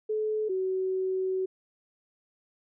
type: tone pair in turn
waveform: sine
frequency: 430.5 / 376.1 Hz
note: A4 / F#4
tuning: -38 / +28 cents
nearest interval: major second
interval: 234 cents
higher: first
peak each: -26 dBFS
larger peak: neither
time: 0.09-0.49 / 0.49-1.46 s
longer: second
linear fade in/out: 10 ms
effects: none